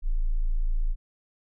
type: tone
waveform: sine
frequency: 27.78 Hz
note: A0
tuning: 18 cents sharp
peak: -21 dBFS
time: 0.02-0.96 s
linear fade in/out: 50 ms
effects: none